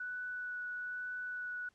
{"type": "tone with vibrato", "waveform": "sine", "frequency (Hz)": 1480, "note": "F#6", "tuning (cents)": 0, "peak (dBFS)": -38, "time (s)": [0, 1.69], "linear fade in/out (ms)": 5, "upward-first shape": "sine", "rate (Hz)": 1.1, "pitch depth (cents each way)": 9, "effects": ["pink hiss -73 dBFS RMS until 1.74 s", "low-pass 8000 Hz 12 dB/octave"]}